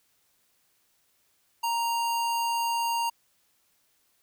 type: tone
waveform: square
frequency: 932 Hz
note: A#5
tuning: 1 cent flat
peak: -26 dBFS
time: 1.63-3.1 s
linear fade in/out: 10 ms
effects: white hiss -69 dBFS RMS until 4.22 s